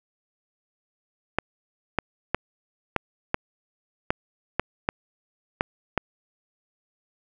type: clicks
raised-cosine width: 0.5 ms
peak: -6 dBFS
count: 10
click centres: 1.386 / 1.987 / 2.346 / 2.963 / 3.344 / 4.105 / 4.596 / 4.889 / 5.609 / 5.977 s
effects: none